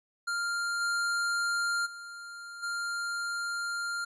square tone with level steps, 1396.9 Hz, F6, in tune, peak -30 / -28 / -42 / -32 dBFS, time 0.27-4.05 s, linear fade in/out 10 ms, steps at 0.8 / 1.85 / 2.62 s, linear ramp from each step 20 ms, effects resampled to 22050 Hz

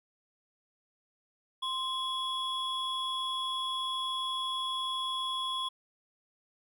triangle tone pair together, 1046.5 / 3363 Hz, C6 / G#7, 0 / +21 cents, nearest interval octave + minor sixth, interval 2021 cents, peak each -33 / -32 dBFS, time 1.62-5.69 s, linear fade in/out 10 ms, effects none

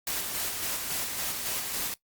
white noise with tremolo, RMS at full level -31 dBFS, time 0.07-1.94 s, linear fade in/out 2 ms, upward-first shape square, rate 3.6 Hz, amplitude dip 30%, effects noise-tail reverb RT60 0.1 s tail -19 dB re dry + Opus 48 kbps

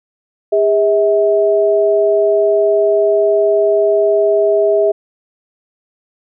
sine tone pair together, 406.3 / 645 Hz, G#4 / E5, -38 / -38 cents, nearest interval minor sixth, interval 800 cents, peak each -12 dBFS, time 0.52-4.92 s, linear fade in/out 10 ms, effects none

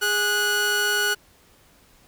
sawtooth tone pair together, 411.9 / 1468 Hz, G#4 / F#6, -14 / -14 cents, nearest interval octave + minor seventh, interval 2200 cents, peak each -24 / -17 dBFS, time 0.01-1.15 s, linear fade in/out 20 ms, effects pink hiss -56 dBFS RMS until 2.07 s

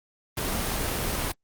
pink noise, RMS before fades -28 dBFS, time 0.37-1.32 s, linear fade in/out 5 ms, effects Opus 24 kbps

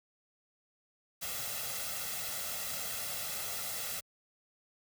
white noise with comb filter, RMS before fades -38 dBFS, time 1.21-4.01 s, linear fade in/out 20 ms, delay 1.5 ms, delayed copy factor +0.65, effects high-pass 60 Hz 12 dB/octave

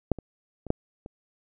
clicks, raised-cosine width 2 ms, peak -8 / -24 / -25 / -9 / -26 dBFS, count 5, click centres 0.117 / 0.187 / 0.667 / 0.704 / 1.061 s, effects none

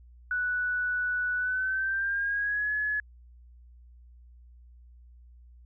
sine tone with pitch glide, 1480 to 1700.1 Hz, F#6 to G#6, 0 to +40 cents, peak -26 dBFS, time 0.31-3 s, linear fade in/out 2 ms, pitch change +240 cents, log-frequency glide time 1.36-2.72 s, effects added 60 Hz sine -50 dBFS peak until 5.65 s

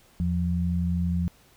sine tone pair together, 82.45 / 174.7 Hz, E2 / F3, +1 / +1 cents, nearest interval octave + minor second, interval 1300 cents, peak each -26 / -25 dBFS, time 0.2-1.28 s, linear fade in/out 0 ms, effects pink hiss -58 dBFS RMS until 1.56 s

